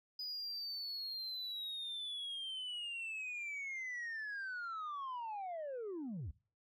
sine linear sweep, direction down, 4978 to 61.5 Hz, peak -38 dBFS, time 0.19-6.31 s, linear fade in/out 5 ms, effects noise-tail reverb RT60 0.4 s tail -23 dB re dry + tanh soft clip ceiling -39 dBFS

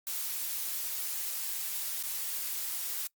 blue noise with dropouts, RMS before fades -35 dBFS, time 0.07-3.07 s, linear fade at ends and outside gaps 0 ms, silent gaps 2.027-2.037 s, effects noise-tail reverb RT60 0.1 s tail -22 dB re dry + Opus 48 kbps

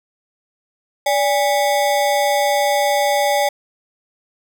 square ring-modulated tone, 698.5 Hz, F5, in tune, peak -12 dBFS, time 1.06-3.49 s, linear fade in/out 5 ms, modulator 120 Hz, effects none

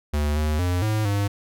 square tone with pitch steps, 74 / 76.3 / 89.3 / 108.1 / 101.1 Hz, D2 / D#2 / F2 / A2 / G#2, +14 / -33 / +39 / -30 / -46 cents, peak -21 dBFS, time 0.13-1.28 s, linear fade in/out 10 ms, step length 230 ms, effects none

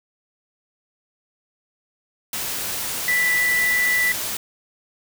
sine tone in noise, 1975.5 Hz, B6, in tune, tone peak -17 dBFS, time 3.08-4.12 s, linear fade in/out 2 ms, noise white, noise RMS -27 dBFS, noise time 2.33-4.37 s, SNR +7 dB, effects none

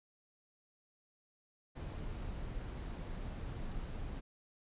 brown noise, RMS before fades -42 dBFS, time 1.75-4.21 s, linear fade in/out 20 ms, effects resampled to 8000 Hz

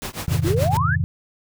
pink noise with tremolo, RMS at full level -27 dBFS, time 0.02-0.77 s, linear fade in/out 0 ms, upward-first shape triangle, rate 7 Hz, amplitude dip 100%
sine chord, F minor seventh, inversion none, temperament just, 87.31 / 104.77 / 130.96 / 157.15 Hz, F2 / Ab2 / C3 / Eb3, 0 / +16 / +2 / +18 cents, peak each -24 dBFS, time 0.28-1.04 s, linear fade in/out 0 ms
sine exponential sweep, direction up, 308.8 to 1799 Hz, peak -20 dBFS, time 0.44-0.96 s, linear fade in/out 10 ms
effects none

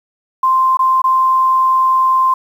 sine tone with dropouts, 1045 Hz, C6, 2 cents flat, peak -9 dBFS, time 0.43-2.34 s, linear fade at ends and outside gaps 5 ms, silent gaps 0.771-0.791 / 1.019-1.04 s, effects 7-bit

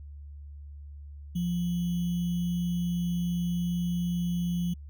sine tone with sample-and-hold, 174.61 Hz, F3, in tune, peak -26 dBFS, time 1.35-4.74 s, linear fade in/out 10 ms, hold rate 3150 Hz, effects added 72 Hz sine -41 dBFS peak until 4.89 s

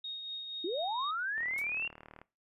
sine tone with tremolo, 3729 Hz, A#7, in tune, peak -36 dBFS, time 0.04-1.11 s, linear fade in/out 5 ms, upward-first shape triangle, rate 4.2 Hz, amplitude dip 40%
sine linear sweep, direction up, 310.2 to 2794 Hz, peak -32 dBFS, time 0.64-1.88 s, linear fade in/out 5 ms
click train, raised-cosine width 0.5 ms, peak -34 dBFS, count 33, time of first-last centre 1.38-2.216 s, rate 38.3 Hz
blue noise with exponential decay, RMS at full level -43 dBFS, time 1.58-1.68 s, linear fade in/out 0 ms, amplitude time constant 21 ms
effects noise-tail reverb RT60 0.3 s tail -22 dB re dry + resampled to 32000 Hz

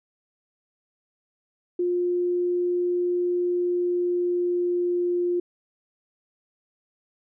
sine tone with pitch glide, 354.3 to 352.3 Hz, F4 to F4, +25 to +15 cents, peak -21 dBFS, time 1.79-5.4 s, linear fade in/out 5 ms, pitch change -10 cents, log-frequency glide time 3.33-5.25 s, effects none

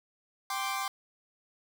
sawtooth chord, G suspended fourth, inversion none, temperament equal, 784 / 1046.5 / 1174.7 Hz, G5 / C6 / D6, 0 / 0 / 0 cents, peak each -32 dBFS, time 0.5-0.88 s, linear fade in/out 2 ms, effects none

